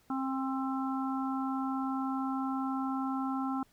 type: harmonic tone with a mistuned harmonic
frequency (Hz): 266.1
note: C4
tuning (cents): +29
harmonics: 1 / 3 / 4 / 5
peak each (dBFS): -32 / -38 / -41 / -40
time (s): 0.1-3.63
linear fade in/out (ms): 2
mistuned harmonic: 4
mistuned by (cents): -20
effects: pink hiss -67 dBFS RMS until 3.72 s